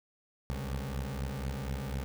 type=beating tone pair; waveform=20% pulse; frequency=65.3 / 69.4 Hz; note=C2 / C#2; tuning=-3 / +3 cents; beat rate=4.1 Hz; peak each=-32 / -33 dBFS; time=0.5-2.04 s; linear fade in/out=0 ms; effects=9-bit